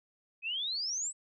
sine exponential sweep, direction up, 2489 to 8100 Hz, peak -32 dBFS, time 0.42-1.13 s, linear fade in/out 50 ms, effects none

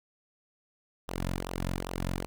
sawtooth tone with flanger, 45 Hz, F#1, 47 cents flat, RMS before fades -34 dBFS, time 1.08-2.26 s, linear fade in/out 0 ms, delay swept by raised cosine 0.44 to 2.64 ms, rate 2.5 Hz, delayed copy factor -0.8, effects none

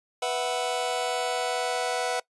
sawtooth chord, B suspended fourth, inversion none, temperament just, 493.9 / 658.5 / 740.8 Hz, B4 / E5 / F#5, 0 / -2 / +2 cents, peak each -26 / -28 / -25 dBFS, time 0.22-2.2 s, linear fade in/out 5 ms, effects noise-tail reverb RT60 0.1 s tail -22 dB re dry + resampled to 24000 Hz

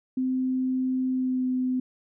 sine tone with pitch glide, 258.1 to 255 Hz, C4 to C4, -23 to -44 cents, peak -23 dBFS, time 0.17-1.8 s, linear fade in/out 5 ms, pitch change -21 cents, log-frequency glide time 1.1-1.46 s, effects none

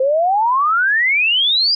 sine exponential sweep, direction up, 512 to 4978 Hz, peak -12 dBFS, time 0-1.75 s, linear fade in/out 5 ms, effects none

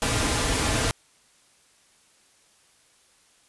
pink noise with comb filter, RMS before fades -24 dBFS, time 0.02-0.91 s, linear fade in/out 0 ms, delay 5.4 ms, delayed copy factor -0.6, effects white hiss -60 dBFS RMS until 3.48 s + resampled to 24000 Hz

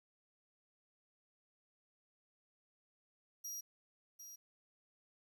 sawtooth tone with echo, 5720 Hz, F8, 41 cents sharp, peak -40 dBFS, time 3.44-3.61 s, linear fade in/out 10 ms, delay 750 ms, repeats 1, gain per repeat -8 dB, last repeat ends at 4.36 s, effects 12-bit

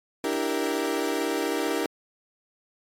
35% pulse chord, E half-diminished seventh, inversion third, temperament equal, 293.7 / 329.6 / 392 / 466.2 Hz, D4 / E4 / G4 / Bb4, 0 / 0 / 0 / 0 cents, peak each -29 dBFS, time 0.24-1.86 s, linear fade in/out 2 ms, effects AAC 48 kbps

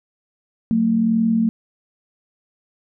sine tone pair together, 184.7 / 226.3 Hz, F#3 / A3, -3 / +49 cents, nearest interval major third, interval 352 cents, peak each -23 / -15 dBFS, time 0.71-1.49 s, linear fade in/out 0 ms, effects none

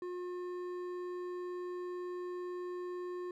triangle tone with hard clipping, 358.2 Hz, F4, 44 cents sharp, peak -40 dBFS, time 0.02-3.31 s, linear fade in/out 2 ms, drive 12 dB, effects none

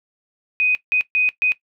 sine tone bursts at uneven times, 2500 Hz, D#7, 8 cents sharp, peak -15 dBFS, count 4, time 0.6-0.75 / 0.92-1.01 / 1.15-1.29 / 1.42-1.52 s, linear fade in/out 0 ms, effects noise-tail reverb RT60 0.1 s tail -17 dB re dry

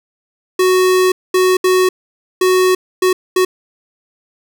square tone bursts at uneven times, 370 Hz, F#4, in tune, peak -10 dBFS, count 6, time 0.59-1.12 / 1.34-1.57 / 1.64-1.89 / 2.41-2.75 / 3.02-3.13 / 3.36-3.45 s, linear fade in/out 5 ms, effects none

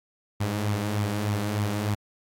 sawtooth tone with flanger, 103.83 Hz, G#2, in tune, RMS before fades -27 dBFS, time 0.4-1.95 s, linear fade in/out 10 ms, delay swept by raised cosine 0.87 to 6.37 ms, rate 3.3 Hz, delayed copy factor +0.5, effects AAC 64 kbps

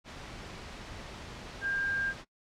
sine tone in noise, 1600 Hz, G6, 35 cents sharp, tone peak -29 dBFS, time 1.61-2.14 s, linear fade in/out 50 ms, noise pink, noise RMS -44 dBFS, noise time 0.04-2.25 s, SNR +12 dB, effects noise-tail reverb RT60 0.1 s tail -20 dB re dry + low-pass 5000 Hz 12 dB/octave

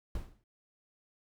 brown noise with exponential decay, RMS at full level -35 dBFS, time 0.15-0.44 s, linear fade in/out 2 ms, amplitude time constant 63 ms, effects none

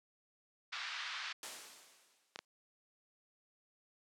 pink band-pass noise, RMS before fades -43 dBFS, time 0.72-1.33 s, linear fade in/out 10 ms, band 1200 to 4800 Hz, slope 24 dB/octave
white noise with exponential decay, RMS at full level -42 dBFS, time 1.43-2.45 s, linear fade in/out 1 ms, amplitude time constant 220 ms
clicks, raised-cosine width 0.2 ms, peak -25 dBFS, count 2, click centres 2.359 / 2.39 s
effects high-pass 300 Hz 12 dB/octave + low-pass 9000 Hz 12 dB/octave

